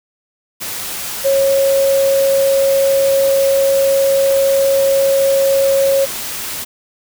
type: tone in noise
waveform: sine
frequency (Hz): 547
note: C#5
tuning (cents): -23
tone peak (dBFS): -10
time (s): 1.24-6.06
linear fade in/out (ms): 20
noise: white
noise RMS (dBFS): -24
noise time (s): 0.6-6.65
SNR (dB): +11
effects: none